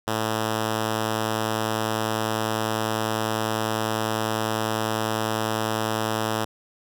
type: tone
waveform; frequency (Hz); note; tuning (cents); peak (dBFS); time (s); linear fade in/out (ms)
5% pulse; 110; A2; 0; -12; 0.07-6.45; 10
effects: none